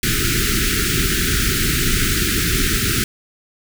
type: band-stop noise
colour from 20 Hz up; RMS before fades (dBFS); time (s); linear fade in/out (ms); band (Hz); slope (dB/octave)
pink; -18; 0.03-3.04; 2; 420 to 1300; 96
effects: none